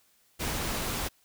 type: noise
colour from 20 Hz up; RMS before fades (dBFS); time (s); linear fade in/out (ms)
pink; -32; 0.39-1.09; 20
effects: white hiss -66 dBFS RMS until 1.24 s